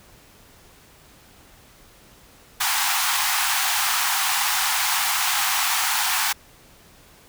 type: high-pass noise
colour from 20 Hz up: pink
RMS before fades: -22 dBFS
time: 2.6-6.33 s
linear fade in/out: 10 ms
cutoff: 750 Hz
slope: 96 dB/octave
effects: pink hiss -51 dBFS RMS until 7.28 s